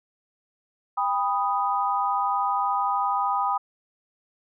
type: chord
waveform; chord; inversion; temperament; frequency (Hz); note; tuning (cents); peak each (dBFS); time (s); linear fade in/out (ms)
sine; G augmented; none; equal with one note detuned; 799.1 / 987.8 / 1244.5; G5 / B5 / D#6; +33 / 0 / 0; -26; 0.97-3.58; 10
effects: none